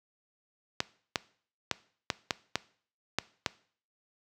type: clicks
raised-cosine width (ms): 0.2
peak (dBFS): -9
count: 8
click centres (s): 0.804 / 1.158 / 1.713 / 2.102 / 2.308 / 2.556 / 3.186 / 3.462
effects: noise-tail reverb RT60 0.5 s tail -20 dB re dry + high-pass 80 Hz 12 dB/octave